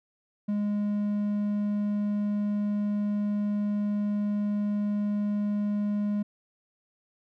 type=tone; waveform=triangle; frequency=206.6 Hz; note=G#3; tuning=9 cents flat; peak=-23 dBFS; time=0.48-6.23 s; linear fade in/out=10 ms; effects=none